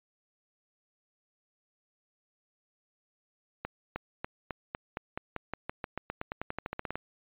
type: accelerating click train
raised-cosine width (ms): 0.5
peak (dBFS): -19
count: 24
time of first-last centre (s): 3.65-6.956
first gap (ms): 310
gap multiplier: 0.92
effects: resampled to 8000 Hz